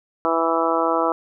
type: harmonic tone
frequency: 164.81 Hz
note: E3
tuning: in tune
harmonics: 2 / 3 / 4 / 5 / 6 / 7 / 8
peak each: -25 / -24 / -24 / -27 / -25 / -26 / -25 dBFS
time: 0.25-1.12 s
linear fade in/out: 0 ms
effects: none